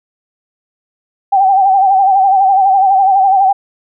sine tone with vibrato, 775 Hz, G5, 20 cents flat, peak -6 dBFS, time 1.32-3.53 s, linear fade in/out 10 ms, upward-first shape sine, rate 12 Hz, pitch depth 64 cents each way, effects none

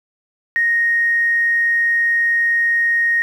triangle tone with tanh clipping, 1864.7 Hz, A#6, in tune, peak -13 dBFS, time 0.56-3.22 s, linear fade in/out 0 ms, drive 3 dB, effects none

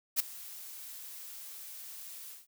blue noise with ADSR envelope, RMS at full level -25 dBFS, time 0.16-2.47 s, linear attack 39 ms, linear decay 6 ms, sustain -21 dB, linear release 180 ms, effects none

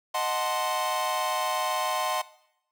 45% pulse chord, D# diminished seventh, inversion none, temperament equal, 622.3 / 740 / 880 / 1046.5 Hz, D#5 / F#5 / A5 / C6, 0 / 0 / 0 / 0 cents, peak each -33 / -31 / -34 / -29 dBFS, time 0.14-2.22 s, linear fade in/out 10 ms, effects noise-tail reverb RT60 0.8 s tail -19 dB re dry

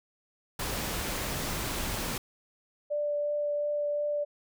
pink noise, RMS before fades -33 dBFS, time 0.59-2.18 s, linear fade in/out 5 ms
sine tone with vibrato, 587.3 Hz, D5, in tune, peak -27 dBFS, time 2.9-4.25 s, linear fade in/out 20 ms, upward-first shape triangle, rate 2.8 Hz, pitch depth 9 cents each way
effects none

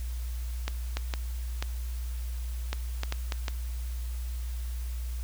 clicks, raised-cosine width 0.2 ms, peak -14 dBFS, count 9, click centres 0.68 / 0.97 / 1.138 / 1.625 / 2.73 / 3.034 / 3.124 / 3.322 / 3.482 s, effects added 60 Hz sine -31 dBFS peak until 5.23 s + white hiss -50 dBFS RMS until 5.23 s

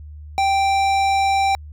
triangle tone with hard clipping, 784 Hz, G5, in tune, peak -17 dBFS, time 0.38-1.55 s, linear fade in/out 0 ms, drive 18 dB, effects added 75 Hz sine -34 dBFS peak until 1.72 s

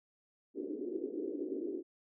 pink band-pass noise, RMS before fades -39 dBFS, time 0.54-1.83 s, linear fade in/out 50 ms, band 290 to 420 Hz, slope 48 dB/octave, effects none

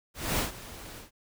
pink noise with ADSR envelope, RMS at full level -27 dBFS, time 0.14-1.11 s, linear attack 240 ms, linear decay 130 ms, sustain -17 dB, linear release 130 ms, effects none

